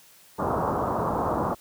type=low-pass noise; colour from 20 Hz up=white; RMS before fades=-26 dBFS; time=0.38-1.55 s; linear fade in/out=20 ms; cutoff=1200 Hz; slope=48 dB/octave; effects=white hiss -54 dBFS RMS until 1.6 s + high-pass 60 Hz 12 dB/octave